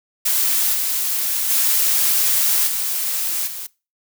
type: noise with level steps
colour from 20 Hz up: blue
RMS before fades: -18 / -21 / -17 / -22 / -30 dBFS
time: 0.25-3.67 s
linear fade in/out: 10 ms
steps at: 0.73 / 1.49 / 2.66 / 3.46 s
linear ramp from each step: 20 ms
effects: noise-tail reverb RT60 0.3 s tail -22 dB re dry